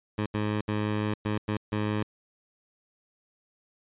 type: tone bursts at uneven times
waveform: 15% pulse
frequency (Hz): 105.8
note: G#2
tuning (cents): +33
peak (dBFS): -20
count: 6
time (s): 0.18-0.26 / 0.34-0.61 / 0.68-1.14 / 1.25-1.38 / 1.48-1.57 / 1.72-2.03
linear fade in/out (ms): 5
effects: resampled to 8000 Hz